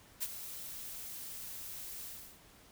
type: noise with ADSR envelope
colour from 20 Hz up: blue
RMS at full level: -34 dBFS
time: 0.2-2.4 s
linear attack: 29 ms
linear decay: 38 ms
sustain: -11 dB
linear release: 350 ms
effects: pink hiss -60 dBFS RMS until 2.71 s